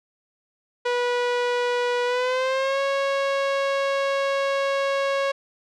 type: tone with pitch glide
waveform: sawtooth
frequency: 488 to 550.9 Hz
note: B4 to C#5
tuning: -21 to -11 cents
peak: -17 dBFS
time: 0.85-5.32 s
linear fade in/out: 10 ms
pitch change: +210 cents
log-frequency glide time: 2.05-2.8 s
effects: low-pass 4000 Hz 12 dB/octave